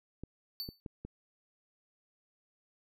clicks, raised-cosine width 3 ms, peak -29 dBFS, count 4, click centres 0.236 / 0.689 / 0.862 / 1.05 s
square tone with exponential decay, 4500 Hz, C#8, 25 cents sharp, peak -34 dBFS, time 0.6-0.8 s, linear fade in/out 0 ms, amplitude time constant 43 ms
effects none

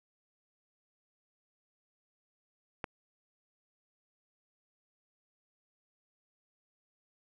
click, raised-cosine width 0.5 ms, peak -20 dBFS, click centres 2.842 s, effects none

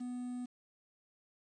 triangle tone with quantisation, 247.2 Hz, B3, 2 cents sharp, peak -36 dBFS, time 0-0.46 s, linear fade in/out 10 ms, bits 10, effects resampled to 22050 Hz

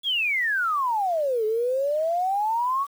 sine exponential two-way sweep, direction down then up, 3438 to 424.4 to 1148 Hz, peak -21 dBFS, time 0.03-2.87 s, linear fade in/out 50 ms, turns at 1.45 s, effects 8-bit

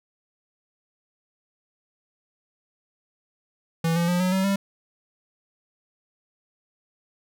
square tone with pitch steps, 164.81 / 170.82 / 177.05 / 183.5 / 190.19 / 197.13 Hz, E3 / F3 / F3 / F#3 / F#3 / G3, 0 / -38 / +24 / -14 / +48 / +10 cents, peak -21 dBFS, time 3.84-4.56 s, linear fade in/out 5 ms, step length 120 ms, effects none

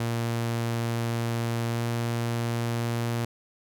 sawtooth tone with pitch glide, 116.54 to 117.42 Hz, A#2 to A#2, 0 to +13 cents, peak -22 dBFS, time 0-3.25 s, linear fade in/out 5 ms, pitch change +13 cents, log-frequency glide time 1.69-1.82 s, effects none

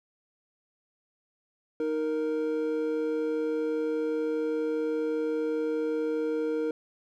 triangle tone pair together, 311.1 / 466.1 Hz, D#4 / A#4, 0 / 0 cents, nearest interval perfect fifth, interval 700 cents, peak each -29 / -26 dBFS, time 1.8-6.71 s, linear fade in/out 2 ms, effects none

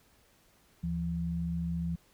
sine tone pair together, 75.4 / 169.27 Hz, D2 / E3, +46 / +46 cents, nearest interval octave + major second, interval 1400 cents, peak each -37 / -31 dBFS, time 0.83-1.96 s, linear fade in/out 10 ms, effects pink hiss -65 dBFS RMS until 2.13 s

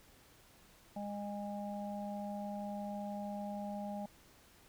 harmonic tone, 204.2 Hz, G#3, 29 cents flat, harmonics 1 / 3 / 4, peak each -41 / -45 / -45 dBFS, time 0.96-4.06 s, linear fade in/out 5 ms, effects pink hiss -63 dBFS RMS until 4.68 s

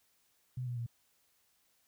sine tone with pitch steps, 126.5 / 122.12 / 117.89 Hz, B2 / B2 / A#2, +42 / -19 / +20 cents, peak -35 dBFS, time 0.57-0.864 s, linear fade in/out 5 ms, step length 98 ms, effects white hiss -73 dBFS RMS until 1.87 s

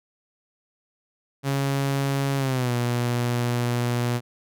sawtooth tone with pitch glide, 138.1 to 120.92 Hz, C#3 to B2, -6 to -36 cents, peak -18 dBFS, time 1.43-4.21 s, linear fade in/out 50 ms, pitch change -230 cents, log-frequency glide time 2.37-2.73 s, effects none

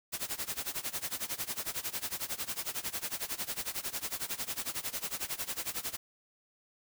white noise with tremolo, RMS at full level -34 dBFS, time 0.12-5.97 s, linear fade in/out 20 ms, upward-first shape sine, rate 11 Hz, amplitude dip 90%, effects none

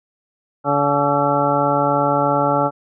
harmonic tone with a mistuned harmonic, 143 Hz, D3, 46 cents flat, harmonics 1 / 2 / 3 / 4 / 5 / 6 / 8 / 9, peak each -25 / -23 / -26 / -20 / -24 / -20 / -26 / -22 dBFS, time 0.64-2.71 s, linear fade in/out 50 ms, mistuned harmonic 9, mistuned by +70 cents, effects none

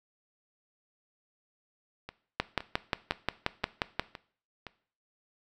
two click trains, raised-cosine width 0.3 ms, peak -24 / -10 dBFS, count 6 / 10, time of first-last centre 2.09-4.667 / 2.4-3.996 s, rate 1.94 / 5.64 Hz, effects noise-tail reverb RT60 0.5 s tail -18 dB re dry

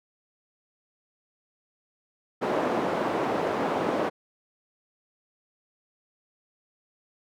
white band-pass noise, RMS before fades -27 dBFS, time 2.41-4.1 s, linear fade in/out 20 ms, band 240 to 680 Hz, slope 12 dB/octave, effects none

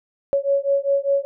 sine beating tone pair, 554.4 / 559.4 Hz, C#5 / C#5, 0 / +16 cents, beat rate 5 Hz, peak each -20 dBFS, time 0.33-1.25 s, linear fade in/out 0 ms, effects none

